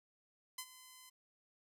5% pulse tone with ADSR envelope, 1023 Hz, C6, 39 cents flat, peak -28 dBFS, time 0.58-1.1 s, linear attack 6 ms, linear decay 61 ms, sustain -16 dB, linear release 12 ms, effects none

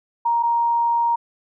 sine tone pair in turn, 937 / 937 Hz, A#5 / A#5, +9 / +9 cents, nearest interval unison, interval 0 cents, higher neither, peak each -16 dBFS, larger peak neither, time 0.25-0.43 / 0.43-1.16 s, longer second, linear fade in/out 10 ms, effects none

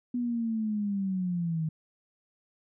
sine linear sweep, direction down, 246.7 to 155.56 Hz, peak -27 dBFS, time 0.14-1.69 s, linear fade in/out 5 ms, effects none

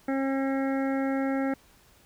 harmonic tone, 270 Hz, C#4, 45 cents flat, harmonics 1 / 2 / 3 / 5 / 6 / 7 / 8, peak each -26 / -32 / -36 / -40 / -42 / -43 / -44 dBFS, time 0.08-1.54 s, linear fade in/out 5 ms, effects pink hiss -59 dBFS RMS until 2.05 s

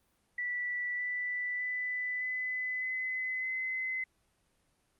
sine tone with pitch steps, 1962 / 1977.9 / 1994 / 2010 / 2027 / 2043 Hz, B6 / B6 / B6 / B6 / B6 / C7, -12 / +2 / +16 / +30 / +45 / -42 cents, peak -32 dBFS, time 0.38-4.04 s, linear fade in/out 5 ms, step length 610 ms, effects pink hiss -73 dBFS RMS until 4.99 s + Opus 32 kbps

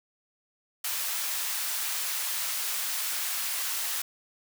white high-pass noise, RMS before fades -31 dBFS, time 0.84-4.02 s, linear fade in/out 5 ms, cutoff 940 Hz, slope 12 dB/octave, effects none

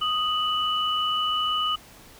sine tone pair together, 1244.5 / 2965 Hz, D#6 / F#7, 0 / +3 cents, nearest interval octave + minor third, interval 1503 cents, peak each -25 dBFS, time 0.01-1.76 s, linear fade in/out 10 ms, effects pink hiss -49 dBFS RMS until 2.19 s

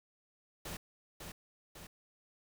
pink noise with echo, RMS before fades -43 dBFS, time 0.65-0.77 s, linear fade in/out 5 ms, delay 550 ms, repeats 2, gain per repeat -4 dB, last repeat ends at 1.87 s, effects none

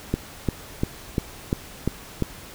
click train, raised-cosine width 3 ms, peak -8 dBFS, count 7, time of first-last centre 0.14-2.223 s, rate 2.88 Hz, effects pink hiss -42 dBFS RMS until 2.54 s

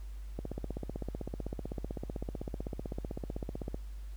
click train, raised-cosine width 2 ms, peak -24 dBFS, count 54, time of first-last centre 0.39-3.744 s, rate 15.8 Hz, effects added 50 Hz sine -40 dBFS peak until 4.16 s + pink hiss -63 dBFS RMS until 4.16 s

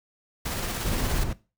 pink noise with tremolo, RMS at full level -30 dBFS, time 0.45-1.24 s, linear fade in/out 10 ms, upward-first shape square, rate 17 Hz, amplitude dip 25%
brown noise, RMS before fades -27 dBFS, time 0.85-1.33 s, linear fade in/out 2 ms
effects noise-tail reverb RT60 0.3 s tail -19 dB re dry

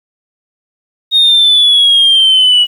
sine exponential sweep, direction down, 3729 to 2916 Hz, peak -3 dBFS, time 1.11-2.67 s, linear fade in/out 50 ms, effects tanh soft clip ceiling -2 dBFS + 7-bit

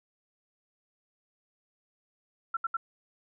sine tone bursts, 1354 Hz, E6, 46 cents sharp, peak -27 dBFS, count 3, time 2.54-2.769 s, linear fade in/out 5 ms, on 29 ms, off 71 ms, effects none

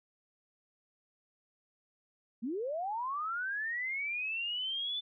sine linear sweep, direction up, 207.7 to 3520 Hz, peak -33 dBFS, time 2.42-5.01 s, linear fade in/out 20 ms, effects none

